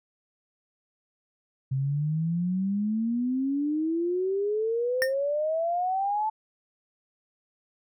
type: exponential sweep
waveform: sine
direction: up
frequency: 130.81 to 880 Hz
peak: -24 dBFS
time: 1.71-6.3 s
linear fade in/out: 10 ms
type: tone with exponential decay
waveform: square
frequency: 1823 Hz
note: A#6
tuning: 39 cents flat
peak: -20 dBFS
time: 5.02-5.14 s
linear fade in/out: 0 ms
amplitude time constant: 24 ms
effects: none